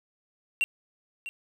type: tone with echo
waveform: triangle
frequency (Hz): 2745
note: F7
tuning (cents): -31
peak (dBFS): -20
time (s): 0.61-0.64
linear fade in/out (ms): 0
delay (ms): 650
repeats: 1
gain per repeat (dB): -13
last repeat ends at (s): 1.29
effects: none